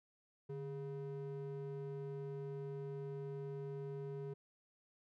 triangle ring-modulated tone, 278.8 Hz, C#4, 10 cents sharp, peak -37 dBFS, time 0.49-4.34 s, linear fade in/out 10 ms, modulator 132 Hz, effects none

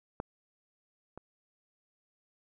clicks, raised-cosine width 1 ms, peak -20 / -30 dBFS, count 2, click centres 0.201 / 1.176 s, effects none

